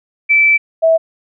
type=tone pair in turn; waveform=sine; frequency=2321 / 651.3 Hz; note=D7 / E5; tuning=-21 / -21 cents; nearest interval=octave + minor seventh; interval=2200 cents; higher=first; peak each=-7 dBFS; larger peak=neither; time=0.29-0.58 / 0.82-0.98 s; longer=first; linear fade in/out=20 ms; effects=none